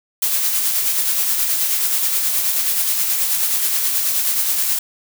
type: noise with tremolo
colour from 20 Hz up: blue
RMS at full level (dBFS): -17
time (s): 0.22-4.79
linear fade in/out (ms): 5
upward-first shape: sine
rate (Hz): 9.4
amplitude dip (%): 35
effects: none